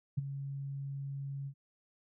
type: tone with ADSR envelope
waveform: sine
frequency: 138.59 Hz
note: C#3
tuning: in tune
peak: -26 dBFS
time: 0.17-1.54 s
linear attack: 13 ms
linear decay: 18 ms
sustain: -11 dB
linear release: 73 ms
effects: none